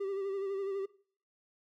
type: tone with vibrato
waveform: triangle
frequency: 392 Hz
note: G4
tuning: in tune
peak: -31 dBFS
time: 0-0.86 s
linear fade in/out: 10 ms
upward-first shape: sine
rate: 12 Hz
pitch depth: 41 cents each way
effects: noise-tail reverb RT60 0.5 s tail -20 dB re dry